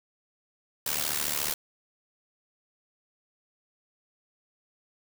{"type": "noise with amplitude modulation", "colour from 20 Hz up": "white", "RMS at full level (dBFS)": -26, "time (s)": [0.86, 1.54], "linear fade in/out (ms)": 5, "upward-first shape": "sine", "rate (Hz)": 74.1, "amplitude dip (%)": 85, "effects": []}